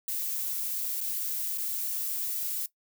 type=noise with dropouts; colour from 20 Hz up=violet; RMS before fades=-32 dBFS; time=0.08-2.66 s; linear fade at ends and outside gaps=2 ms; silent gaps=1.006-1.011 / 1.576-1.581 s; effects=noise-tail reverb RT60 0.1 s tail -18 dB re dry